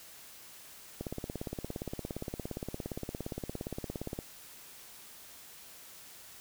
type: click train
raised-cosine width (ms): 2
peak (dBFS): -23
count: 56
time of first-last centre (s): 1.01-4.189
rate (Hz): 17.3
effects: white hiss -52 dBFS RMS until 6.4 s